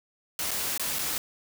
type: noise with dropouts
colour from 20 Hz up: white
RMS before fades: -30 dBFS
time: 0.39-1.18 s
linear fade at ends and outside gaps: 1 ms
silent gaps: 0.508-0.514 / 0.777-0.796 / 0.987-0.991 s
effects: none